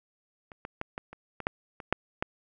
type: clicks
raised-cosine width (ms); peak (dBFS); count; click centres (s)
0.5; -30 / -22 / -17 / -20 / -29 / -22 / -11 / -26 / -8 / -13; 10; 0.518 / 0.651 / 0.814 / 0.979 / 1.13 / 1.403 / 1.469 / 1.802 / 1.926 / 2.225
effects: none